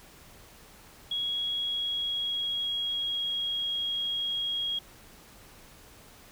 sine tone with pitch glide, 3322 to 3284 Hz, G#7 to G#7, 0 to -20 cents, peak -28 dBFS, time 1.11-4.79 s, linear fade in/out 5 ms, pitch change -20 cents, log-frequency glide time 1.48-3.71 s, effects pink hiss -53 dBFS RMS until 6.31 s

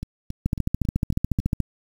two click trains, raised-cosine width 5 ms, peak -9 / -17 dBFS, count 17 / 6, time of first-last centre 0.46-1.603 / 0.03-1.4 s, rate 14 / 3.65 Hz, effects 7-bit

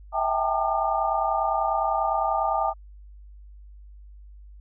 sine tone cluster, 650 / 778 / 808 / 895 / 1206 Hz, E5 / G5 / G#5 / A5 / D6, -24 / -13 / -48 / +29 / +46 cents, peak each -28 dBFS, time 0.12-2.74 s, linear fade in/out 50 ms, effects added 50 Hz sine -43 dBFS peak until 4.6 s

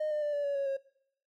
triangle tone with pitch steps, 614 / 601.7 / 589.7 / 577.9 / 566.3 / 555 / 543.9 Hz, D#5 / D5 / D5 / D5 / C#5 / C#5 / C#5, -23 / +42 / +7 / -28 / +37 / +2 / -33 cents, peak -26 dBFS, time 0-0.77 s, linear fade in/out 10 ms, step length 110 ms, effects noise-tail reverb RT60 0.7 s tail -23 dB re dry + tanh soft clip ceiling -25 dBFS

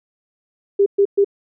sine tone bursts, 400 Hz, G4, 35 cents sharp, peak -10 dBFS, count 3, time 0.79-1.246 s, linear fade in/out 10 ms, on 72 ms, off 120 ms, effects none

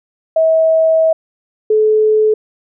sine tone pair in turn, 644 / 431.1 Hz, E5 / A4, -41 / -35 cents, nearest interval perfect fifth, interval 694 cents, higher first, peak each -8 dBFS, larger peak neither, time 0.36-1.13 / 1.7-2.34 s, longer first, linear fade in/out 5 ms, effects none

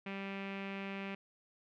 sawtooth tone with low-pass filter, 196 Hz, G3, in tune, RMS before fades -42 dBFS, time 0.06-1.15 s, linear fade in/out 5 ms, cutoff 2500 Hz, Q 4, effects none

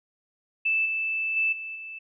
sine tone with level steps, 2637 Hz, E7, in tune, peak -21 / -25 / -21 / -33 / -36 dBFS, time 0.65-1.99 s, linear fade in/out 10 ms, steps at 0.85 / 1.36 / 1.52 / 1.75 s, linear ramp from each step 10 ms, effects none

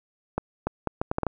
accelerating click train, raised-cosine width 1 ms, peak -11 dBFS, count 8, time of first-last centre 0.38-1.267 s, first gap 290 ms, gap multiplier 0.7, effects none

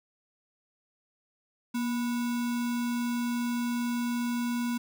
sine tone with sample-and-hold, 238.7 Hz, A#3, 41 cents sharp, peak -27 dBFS, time 1.74-4.78 s, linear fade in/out 10 ms, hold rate 1225 Hz, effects none

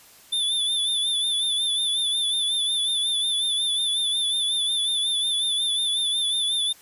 square tone with vibrato, 3520 Hz, A7, in tune, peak -22 dBFS, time 0.32-6.73 s, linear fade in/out 10 ms, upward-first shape sine, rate 5.5 Hz, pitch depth 52 cents each way, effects white hiss -51 dBFS RMS until 6.81 s + resampled to 32000 Hz

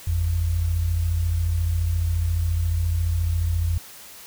sine tone pair together, 50.36 / 84.7 Hz, G1 / E2, +47 / +48 cents, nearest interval major sixth, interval 901 cents, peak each -27 / -20 dBFS, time 0.07-3.78 s, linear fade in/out 5 ms, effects white hiss -43 dBFS RMS until 4.26 s

